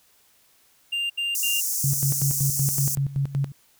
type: tone bursts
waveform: triangle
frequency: 2794 Hz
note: F7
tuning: in tune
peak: -22 dBFS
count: 3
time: 0.92-1.606 s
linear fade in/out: 10 ms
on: 180 ms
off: 73 ms
type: high-pass noise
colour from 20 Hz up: pink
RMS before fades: -26 dBFS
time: 1.35-2.95 s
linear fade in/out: 0 ms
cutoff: 5800 Hz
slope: 48 dB/octave
type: tone with tremolo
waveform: sine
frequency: 138.59 Hz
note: C#3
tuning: in tune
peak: -20 dBFS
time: 1.84-3.52 s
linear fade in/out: 2 ms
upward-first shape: square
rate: 5.3 Hz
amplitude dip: 80%
effects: white hiss -60 dBFS RMS until 3.79 s